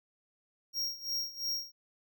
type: tone with tremolo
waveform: square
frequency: 5588 Hz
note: F8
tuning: in tune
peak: -31 dBFS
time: 0.73-1.72 s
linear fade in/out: 50 ms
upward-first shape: sine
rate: 2.9 Hz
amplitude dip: 85%
effects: none